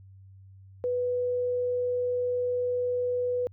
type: tone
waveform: sine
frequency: 493.9 Hz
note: B4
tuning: in tune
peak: -25 dBFS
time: 0.84-3.47 s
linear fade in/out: 0 ms
effects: added 96 Hz sine -48 dBFS peak until 3.52 s